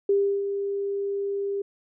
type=tone with ADSR envelope; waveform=sine; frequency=399.1 Hz; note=G4; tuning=31 cents sharp; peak=-17 dBFS; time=0.09-1.62 s; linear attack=4 ms; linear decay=330 ms; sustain=-8 dB; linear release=6 ms; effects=none